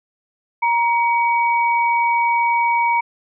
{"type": "tone pair together", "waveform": "sine", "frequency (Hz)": [940.4, 2264], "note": ["A#5", "C#7"], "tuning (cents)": [15, 36], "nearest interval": "octave + minor third", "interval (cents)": 1521, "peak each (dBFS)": [-15, -21], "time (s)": [0.62, 3.01], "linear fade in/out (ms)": 10, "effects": []}